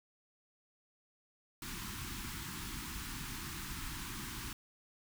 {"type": "band-stop noise", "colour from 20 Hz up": "pink", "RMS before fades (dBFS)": -43, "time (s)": [1.62, 4.53], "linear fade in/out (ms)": 2, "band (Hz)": [350, 920], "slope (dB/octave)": 48, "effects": []}